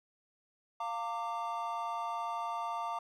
triangle chord, Bb major, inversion second, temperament equal with one note detuned, 698.5 / 912.6 / 1174.7 Hz, F5 / Bb5 / D6, 0 / -37 / 0 cents, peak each -38 / -36 / -37 dBFS, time 0.8-2.99 s, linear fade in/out 5 ms, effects none

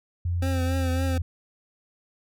sine tone with pitch glide, 87.3 to 84.08 Hz, F2 to E2, 0 to +35 cents, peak -23 dBFS, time 0.25-1.22 s, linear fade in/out 5 ms, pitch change -65 cents, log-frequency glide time 0.52-0.77 s
25% pulse tone with vibrato, 262.6 Hz, C4, 6 cents sharp, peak -24 dBFS, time 0.42-1.18 s, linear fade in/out 5 ms, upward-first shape triangle, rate 3.6 Hz, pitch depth 47 cents each way
effects none

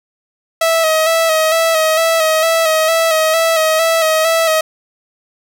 sawtooth tone with vibrato, 644 Hz, E5, 41 cents flat, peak -7 dBFS, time 0.61-4.61 s, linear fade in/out 5 ms, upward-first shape square, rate 2.2 Hz, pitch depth 32 cents each way, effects none

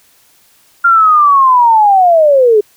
sine linear sweep, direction down, 1401 to 404.6 Hz, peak -4 dBFS, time 0.84-2.61 s, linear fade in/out 10 ms, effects white hiss -49 dBFS RMS until 2.76 s

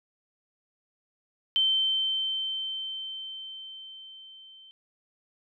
sine tone with level ramp, 3100 Hz, G7, 20 cents flat, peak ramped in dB -20 to -49 dBFS, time 1.56-4.71 s, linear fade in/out 0 ms, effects none

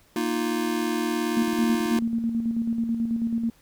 square chord, Bb suspended fourth, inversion none, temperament just, 233.1 / 310.8 / 349.6 Hz, Bb3 / Eb4 / F4, 0 / -2 / +2 cents, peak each -29 dBFS, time 0.16-1.99 s, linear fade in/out 2 ms
sine tone with tremolo, 230 Hz, A#3, 23 cents flat, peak -21 dBFS, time 1.37-3.5 s, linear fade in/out 2 ms, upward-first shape square, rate 9.2 Hz, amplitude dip 45%
effects pink hiss -59 dBFS RMS until 3.61 s

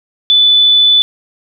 sine tone, 3487 Hz, A7, 16 cents flat, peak -5 dBFS, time 0.3-1.02 s, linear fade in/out 0 ms, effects none

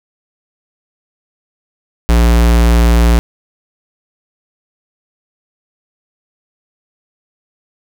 square tone, 58.27 Hz, A#1, in tune, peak -7 dBFS, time 2.09-3.19 s, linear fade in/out 0 ms, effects none

